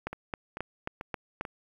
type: two click trains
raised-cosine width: 0.5 ms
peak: -22 / -17 dBFS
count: 4 / 6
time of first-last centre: 0.13-1.452 / 0.07-1.41 s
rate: 2.27 / 3.73 Hz
effects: 9-bit

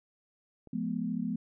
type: click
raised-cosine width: 2 ms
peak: -37 dBFS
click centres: 0.673 s
type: chord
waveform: sine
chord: F diminished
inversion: none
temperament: equal with one note detuned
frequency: 174.61 / 212.9 / 246.9 Hz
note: F3 / Ab3 / Cb4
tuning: 0 / +43 / 0 cents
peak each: -36 / -34 / -34 dBFS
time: 0.73-1.36 s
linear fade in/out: 5 ms
effects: none

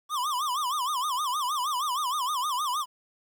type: tone with vibrato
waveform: square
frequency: 1099 Hz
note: C#6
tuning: 15 cents flat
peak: -27 dBFS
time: 0.09-2.86 s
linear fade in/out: 50 ms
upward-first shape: sine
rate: 6.4 Hz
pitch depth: 210 cents each way
effects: 10-bit

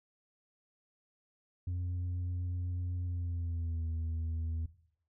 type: tone with pitch glide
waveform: sine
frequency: 89.2 to 81.33 Hz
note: F2 to E2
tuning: +37 to -23 cents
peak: -30 dBFS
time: 1.67-4.66 s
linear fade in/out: 5 ms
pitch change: -160 cents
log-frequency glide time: 3.03-3.85 s
effects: noise-tail reverb RT60 0.6 s tail -17 dB re dry + tanh soft clip ceiling -32 dBFS

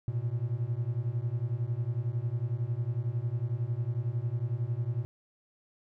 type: beating tone pair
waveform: triangle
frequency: 113.3 / 124.3 Hz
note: A#2 / B2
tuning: -49 / +12 cents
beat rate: 11 Hz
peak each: -30 / -30 dBFS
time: 0.08-5.05 s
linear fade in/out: 0 ms
effects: none

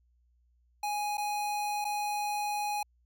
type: tone with dropouts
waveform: square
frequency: 830.6 Hz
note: G#5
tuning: in tune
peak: -31 dBFS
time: 0.83-2.83 s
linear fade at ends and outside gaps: 5 ms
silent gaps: 1.172-1.179 / 1.845-1.85 s
effects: added 60 Hz sine -65 dBFS peak until 3.05 s

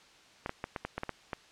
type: clicks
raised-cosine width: 0.5 ms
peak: -19 dBFS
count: 9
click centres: 0.461 / 0.494 / 0.641 / 0.762 / 0.85 / 0.98 / 1.034 / 1.093 / 1.332 s
effects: white hiss -58 dBFS RMS until 1.51 s + low-pass 5000 Hz 12 dB/octave

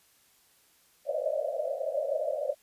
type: band-pass noise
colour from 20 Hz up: white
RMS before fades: -31 dBFS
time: 1.05-2.55 s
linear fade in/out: 50 ms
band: 530 to 640 Hz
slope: 96 dB/octave
effects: white hiss -64 dBFS RMS until 2.62 s + resampled to 32000 Hz

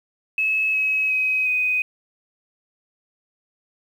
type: tone with pitch steps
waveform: sine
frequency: 2586 / 2558 / 2530 / 2502 Hz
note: E7 / D#7 / D#7 / D#7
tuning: -34 / +47 / +28 / +9 cents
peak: -18 dBFS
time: 0.38-1.82 s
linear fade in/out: 2 ms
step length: 360 ms
effects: 8-bit

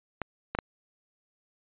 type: clicks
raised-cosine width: 0.5 ms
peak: -16 / -15 / -10 dBFS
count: 3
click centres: 0.217 / 0.55 / 0.588 s
effects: resampled to 8000 Hz

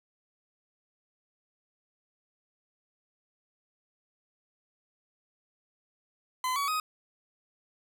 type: tone with pitch steps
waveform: 40% pulse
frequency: 1019 / 1130.7 / 1254.5 Hz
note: C6 / C#6 / D#6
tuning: -46 / +34 / +14 cents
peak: -27 dBFS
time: 6.44-6.8 s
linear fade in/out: 2 ms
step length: 120 ms
effects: none

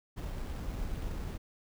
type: noise with sample-and-hold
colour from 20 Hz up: brown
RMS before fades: -37 dBFS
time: 0.16-1.38 s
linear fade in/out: 20 ms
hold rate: 6300 Hz
effects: none

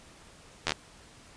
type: slowing click train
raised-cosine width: 0.2 ms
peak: -9 dBFS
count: 5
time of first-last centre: 0.67-0.72 s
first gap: 12 ms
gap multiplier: 1.03
effects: pink hiss -54 dBFS RMS until 1.36 s + resampled to 22050 Hz

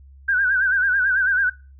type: tone with vibrato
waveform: sine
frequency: 1543 Hz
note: G6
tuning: 28 cents flat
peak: -16 dBFS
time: 0.28-1.5 s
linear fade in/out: 10 ms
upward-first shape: sine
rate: 9.1 Hz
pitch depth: 89 cents each way
effects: noise-tail reverb RT60 0.3 s tail -19 dB re dry + added 68 Hz sine -43 dBFS peak until 1.79 s

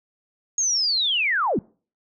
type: linear sweep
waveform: sine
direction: down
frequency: 6645 to 153.2 Hz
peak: -19 dBFS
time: 0.58-1.59 s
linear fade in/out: 2 ms
effects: noise-tail reverb RT60 0.4 s tail -25 dB re dry

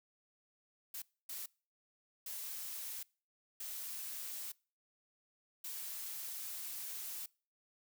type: noise bursts at uneven times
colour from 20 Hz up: blue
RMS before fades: -44 dBFS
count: 5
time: 0.94-1.02 / 1.29-1.46 / 2.26-3.03 / 3.6-4.52 / 5.64-7.26 s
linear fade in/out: 5 ms
effects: noise-tail reverb RT60 0.4 s tail -25 dB re dry

